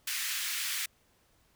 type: high-pass noise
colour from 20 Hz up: pink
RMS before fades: -34 dBFS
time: 0.07-0.86 s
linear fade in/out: 5 ms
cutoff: 1700 Hz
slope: 24 dB/octave
effects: pink hiss -68 dBFS RMS until 1.55 s